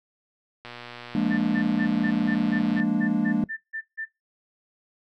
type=click train; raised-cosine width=0.3 ms; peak=-23 dBFS; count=259; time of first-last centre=0.65-2.8 s; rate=120 Hz
type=chord; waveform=triangle; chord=Bb dominant seventh; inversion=second; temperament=equal with one note detuned; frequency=172.71 / 207.7 / 233.1 / 293.7 Hz; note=F3 / Ab3 / Bb3 / D4; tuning=-19 / 0 / 0 / 0 cents; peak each=-29 / -23 / -23 / -25 dBFS; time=1.15-3.44 s; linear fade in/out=2 ms
type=tone bursts; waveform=sine; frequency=1781 Hz; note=A6; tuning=21 cents sharp; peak=-29 dBFS; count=12; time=1.3-4.056 s; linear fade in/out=20 ms; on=83 ms; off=160 ms
effects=noise-tail reverb RT60 0.2 s tail -22 dB re dry